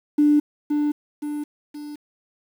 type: tone with echo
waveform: triangle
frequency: 295.6 Hz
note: D4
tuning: 11 cents sharp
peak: -9 dBFS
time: 0.18-0.4 s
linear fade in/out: 10 ms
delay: 520 ms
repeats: 3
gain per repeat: -7 dB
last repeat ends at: 1.96 s
effects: tanh soft clip ceiling -11 dBFS + 8-bit